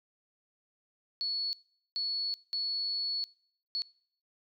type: tone bursts at uneven times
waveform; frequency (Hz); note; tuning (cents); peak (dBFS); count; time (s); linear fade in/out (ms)
sine; 4401; C#8; -13; -30; 4; 1.21-1.53 / 1.96-2.34 / 2.53-3.24 / 3.75-3.82; 0
effects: noise-tail reverb RT60 0.6 s tail -23 dB re dry